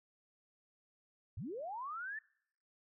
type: linear sweep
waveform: sine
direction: up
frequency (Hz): 69.9 to 1801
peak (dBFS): -40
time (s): 1.37-2.19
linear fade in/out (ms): 5
effects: noise-tail reverb RT60 0.7 s tail -25 dB re dry